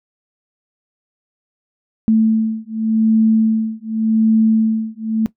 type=beating tone pair; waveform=sine; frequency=220.6 / 221.47 Hz; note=A3 / A3; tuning=+5 / +12 cents; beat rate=0.87 Hz; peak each=-15 dBFS; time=2.08-5.26 s; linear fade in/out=0 ms; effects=noise-tail reverb RT60 0.1 s tail -17 dB re dry